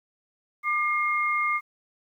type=tone pair together; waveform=sine; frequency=1199 / 2133 Hz; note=D6 / C7; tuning=+36 / +33 cents; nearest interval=minor seventh; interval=997 cents; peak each=-25 dBFS; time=0.63-1.61 s; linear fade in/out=50 ms; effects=10-bit